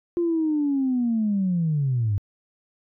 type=linear sweep; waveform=sine; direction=down; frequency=349.2 to 96.1 Hz; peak=-19 dBFS; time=0.17-2.18 s; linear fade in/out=0 ms; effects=tanh soft clip ceiling -15 dBFS